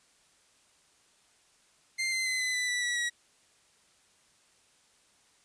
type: tone with pitch steps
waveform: sawtooth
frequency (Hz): 2095 / 2069 / 2042 / 2017 / 1991.2 / 1966 / 1941.2 / 1916.7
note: C7 / C7 / C7 / B6 / B6 / B6 / B6 / A#6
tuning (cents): +2 / -20 / -43 / +36 / +14 / -8 / -30 / +48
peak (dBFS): -25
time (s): 1.98-3.1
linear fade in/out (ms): 20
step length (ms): 140
effects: white hiss -65 dBFS RMS until 5.44 s + resampled to 22050 Hz